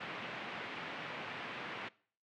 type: band-pass noise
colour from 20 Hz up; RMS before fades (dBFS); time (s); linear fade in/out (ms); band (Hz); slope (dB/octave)
white; -44; 0-1.89; 10; 120 to 2700; 24
effects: noise-tail reverb RT60 0.5 s tail -22 dB re dry